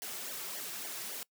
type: noise with flanger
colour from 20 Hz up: white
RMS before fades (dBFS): -41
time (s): 0.02-1.23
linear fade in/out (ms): 0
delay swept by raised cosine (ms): 0.77 to 4.07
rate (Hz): 3.6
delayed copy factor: -0.9
effects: noise-tail reverb RT60 0.1 s tail -23 dB re dry + high-pass 200 Hz 12 dB/octave